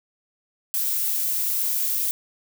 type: noise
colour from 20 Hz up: violet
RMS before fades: -24 dBFS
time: 0.74-2.11 s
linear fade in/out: 0 ms
effects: none